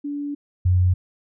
sine tone pair in turn, 288.2 / 90.78 Hz, D4 / F#2, -33 / -32 cents, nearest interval octave + minor sixth, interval 1999 cents, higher first, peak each -25 / -14 dBFS, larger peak second, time 0.04-0.35 / 0.65-0.94 s, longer first, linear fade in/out 10 ms, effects none

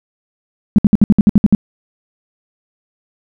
sine tone bursts, 207.7 Hz, G#3, in tune, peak -3 dBFS, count 10, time 0.76-1.549 s, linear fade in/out 0 ms, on 24 ms, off 61 ms, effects none

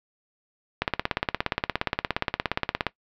click train, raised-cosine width 0.3 ms, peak -6 dBFS, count 36, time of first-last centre 0.82-2.867 s, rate 17.1 Hz, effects noise-tail reverb RT60 0.1 s tail -19 dB re dry + low-pass 4000 Hz 12 dB/octave

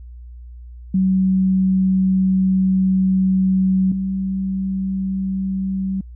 sine tone pair in turn, 188.6 / 191.23 Hz, F#3 / G3, +33 / -43 cents, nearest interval unison, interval 24 cents, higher second, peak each -13 / -19 dBFS, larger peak first, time 0.94-3.92 / 3.92-6.01 s, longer first, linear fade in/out 5 ms, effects added 60 Hz sine -34 dBFS peak until 6.15 s

